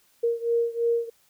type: beating tone pair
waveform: sine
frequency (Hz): 466.2 / 469.2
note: A#4 / A#4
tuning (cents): 0 / +11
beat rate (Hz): 3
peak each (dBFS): -24 / -26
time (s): 0.23-1.1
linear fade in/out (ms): 10
effects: white hiss -63 dBFS RMS until 1.29 s